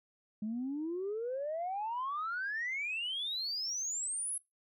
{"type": "exponential sweep", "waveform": "sine", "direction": "up", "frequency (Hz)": [207.7, 11000], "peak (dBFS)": -33, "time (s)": [0.42, 4.38], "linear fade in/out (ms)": 5, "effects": ["noise-tail reverb RT60 0.2 s tail -22 dB re dry", "tanh soft clip ceiling -30 dBFS"]}